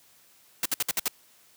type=noise bursts; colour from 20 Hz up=white; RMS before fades=-26 dBFS; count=6; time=0.63-1.081 s; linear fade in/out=2 ms; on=26 ms; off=59 ms; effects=white hiss -59 dBFS RMS until 1.56 s + high-pass 80 Hz 12 dB/octave